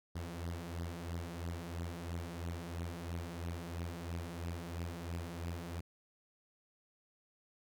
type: beating tone pair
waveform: sawtooth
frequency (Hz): 84.1 / 87.1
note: E2 / F2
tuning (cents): +35 / -4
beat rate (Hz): 3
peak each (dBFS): -38 / -40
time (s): 0.15-5.81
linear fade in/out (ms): 10
effects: none